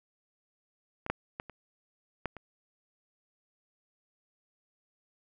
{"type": "clicks", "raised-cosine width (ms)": 0.5, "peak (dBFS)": [-23, -13, -21, -30, -17, -29], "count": 6, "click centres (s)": [1.064, 1.1, 1.399, 1.497, 2.257, 2.367], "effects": []}